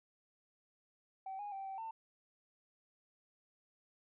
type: tone with pitch steps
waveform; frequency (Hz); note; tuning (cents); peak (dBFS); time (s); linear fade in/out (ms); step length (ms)
sine; 768 / 823 / 779 / 773 / 898; G5 / G#5 / G5 / G5 / A5; -36 / -16 / -11 / -24 / +35; -40; 1.26-1.91; 5; 130
effects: tanh soft clip ceiling -38 dBFS